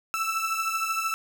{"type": "beating tone pair", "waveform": "30% pulse", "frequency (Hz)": [1318.5, 1331.5], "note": ["E6", "E6"], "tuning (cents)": [0, 17], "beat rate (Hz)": 13, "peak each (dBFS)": [-25, -28], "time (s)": [0.14, 1.14], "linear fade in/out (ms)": 0, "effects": []}